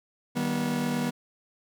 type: chord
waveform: 40% pulse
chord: Eb augmented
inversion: none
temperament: just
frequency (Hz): 155.56 / 194.45 / 243.1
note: Eb3 / G3 / B3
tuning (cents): 0 / -14 / -27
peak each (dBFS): -32 / -32 / -27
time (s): 0.35-1.11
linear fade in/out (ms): 20
effects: none